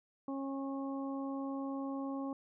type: harmonic tone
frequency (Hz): 272.9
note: C#4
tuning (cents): -27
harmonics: 1 / 2 / 3 / 4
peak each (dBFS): -37 / -45 / -48 / -48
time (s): 0.28-2.33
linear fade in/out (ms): 2
effects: none